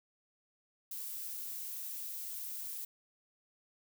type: noise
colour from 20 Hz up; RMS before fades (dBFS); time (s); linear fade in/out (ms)
violet; -42; 0.91-2.85; 5
effects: none